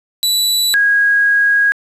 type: tone pair in turn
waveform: sawtooth / sine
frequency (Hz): 3951 / 1644.5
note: B7 / G#6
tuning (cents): 0 / -18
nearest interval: octave + minor third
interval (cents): 1518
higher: first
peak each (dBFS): -9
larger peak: neither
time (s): 0.23-0.74 / 0.74-1.72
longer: second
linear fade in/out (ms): 0
effects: resampled to 32000 Hz + 7-bit